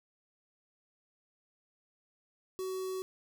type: tone with notch filter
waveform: square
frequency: 375.6 Hz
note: F#4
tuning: 26 cents sharp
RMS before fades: -37 dBFS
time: 2.59-3.02 s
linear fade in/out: 0 ms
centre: 2100 Hz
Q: 0.69
effects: none